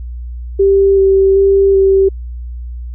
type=tone with vibrato; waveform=sine; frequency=390.1 Hz; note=G4; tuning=8 cents flat; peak=-6 dBFS; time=0.59-2.09 s; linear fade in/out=10 ms; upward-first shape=square; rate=1.3 Hz; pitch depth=11 cents each way; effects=added 60 Hz sine -22 dBFS peak until 2.94 s